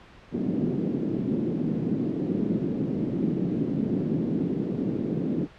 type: band-pass noise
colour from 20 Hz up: white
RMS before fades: -27 dBFS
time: 0.31-5.48 s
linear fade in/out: 50 ms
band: 150 to 320 Hz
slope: 24 dB/octave
effects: pink hiss -50 dBFS RMS until 5.58 s + low-pass 3000 Hz 12 dB/octave